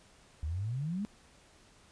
sine exponential sweep, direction up, 71.9 to 216.2 Hz, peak -32 dBFS, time 0.43-1.05 s, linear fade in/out 0 ms, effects pink hiss -61 dBFS RMS until 1.91 s + resampled to 22050 Hz

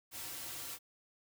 white noise with comb filter, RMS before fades -44 dBFS, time 0.11-0.79 s, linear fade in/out 50 ms, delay 4.8 ms, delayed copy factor -0.85, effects none

